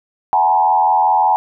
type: tone with frequency modulation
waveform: sine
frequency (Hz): 848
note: G#5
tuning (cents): +36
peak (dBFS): -10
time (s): 0.33-1.36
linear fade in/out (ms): 0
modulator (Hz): 85.2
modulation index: 1.2
effects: none